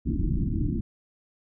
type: low-pass noise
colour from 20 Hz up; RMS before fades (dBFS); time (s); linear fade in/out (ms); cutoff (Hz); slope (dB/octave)
pink; -26; 0.05-0.81; 10; 340; 96
effects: none